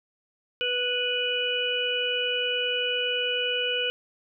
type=harmonic tone with a mistuned harmonic; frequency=491.8 Hz; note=B4; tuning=7 cents flat; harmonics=1 / 3 / 5 / 6; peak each=-30 / -33 / -31 / -27 dBFS; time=0.61-3.9 s; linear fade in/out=0 ms; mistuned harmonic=5; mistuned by=+16 cents; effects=none